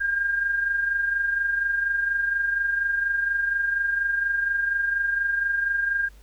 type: tone with amplitude modulation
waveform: sine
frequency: 1608 Hz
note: G6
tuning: 44 cents sharp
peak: -19 dBFS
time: 0-6.09 s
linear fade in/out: 20 ms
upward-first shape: sine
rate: 24.2 Hz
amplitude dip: 50%
effects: added 50 Hz sine -46 dBFS peak until 6.22 s + pink hiss -58 dBFS RMS until 6.22 s